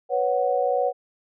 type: chord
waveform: sine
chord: B suspended second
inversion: none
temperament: just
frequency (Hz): 493.9 / 555.6 / 740.8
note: B4 / C#5 / F#5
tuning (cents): 0 / +4 / +2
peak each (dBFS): -24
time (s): 0.09-0.93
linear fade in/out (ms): 50
effects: none